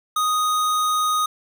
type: tone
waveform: square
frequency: 1244.5 Hz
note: D#6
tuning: in tune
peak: -19 dBFS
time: 0.16-1.26 s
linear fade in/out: 5 ms
effects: 8-bit